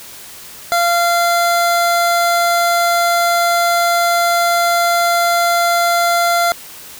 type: tone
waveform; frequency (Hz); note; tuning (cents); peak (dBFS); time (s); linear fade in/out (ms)
25% pulse; 690; F5; -21; -8; 0.72-6.52; 0
effects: white hiss -35 dBFS RMS until 6.99 s